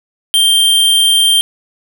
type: tone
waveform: square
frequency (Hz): 3165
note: G7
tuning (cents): +16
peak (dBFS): -8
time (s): 0.34-1.41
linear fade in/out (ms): 0
effects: none